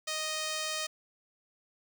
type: tone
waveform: 5% pulse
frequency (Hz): 622.3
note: D#5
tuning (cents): 0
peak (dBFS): -21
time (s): 0.07-0.87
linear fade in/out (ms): 10
effects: none